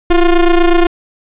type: ring-modulated tone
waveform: square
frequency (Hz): 177.1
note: F3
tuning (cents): +24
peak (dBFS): -4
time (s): 0.1-0.87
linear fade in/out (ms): 5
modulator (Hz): 163
effects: resampled to 8000 Hz + 7-bit